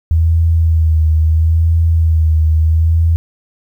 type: tone with vibrato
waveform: sine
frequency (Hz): 80.6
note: E2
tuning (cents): -38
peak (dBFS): -8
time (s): 0.11-3.16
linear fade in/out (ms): 0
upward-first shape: sine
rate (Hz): 0.75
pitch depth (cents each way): 40
effects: 8-bit